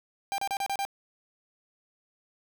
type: tone bursts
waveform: 45% pulse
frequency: 793 Hz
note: G5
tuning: 20 cents sharp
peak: -28 dBFS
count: 6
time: 0.32-0.851 s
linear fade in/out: 0 ms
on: 61 ms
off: 33 ms
effects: none